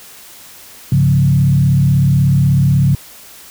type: tone with frequency modulation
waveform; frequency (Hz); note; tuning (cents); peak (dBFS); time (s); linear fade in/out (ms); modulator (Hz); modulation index
sine; 138.59; C#3; 0; -8; 0.92-2.95; 2; 36.3; 0.91
effects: white hiss -38 dBFS RMS until 3.5 s